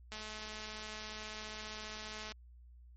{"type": "click train", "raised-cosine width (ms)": 0.2, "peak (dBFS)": -28, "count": 474, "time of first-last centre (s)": [0.12, 2.32], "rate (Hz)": 215, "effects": ["added 60 Hz sine -54 dBFS peak until 2.96 s", "MP3 32 kbps"]}